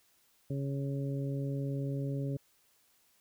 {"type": "harmonic tone", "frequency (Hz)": 138.59, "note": "C#3", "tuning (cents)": 0, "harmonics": [1, 2, 3, 4], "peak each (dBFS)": [-33, -39, -43, -45], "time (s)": [0.5, 2.37], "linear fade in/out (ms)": 5, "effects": ["white hiss -69 dBFS RMS until 3.2 s"]}